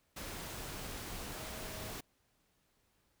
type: tone in noise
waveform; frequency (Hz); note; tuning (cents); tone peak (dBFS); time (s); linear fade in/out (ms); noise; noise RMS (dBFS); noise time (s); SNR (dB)
sine; 632; D#5; +27; -52; 1.34-1.93; 10; pink; -44; 0.16-2.01; -11
effects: pink hiss -75 dBFS RMS until 3.2 s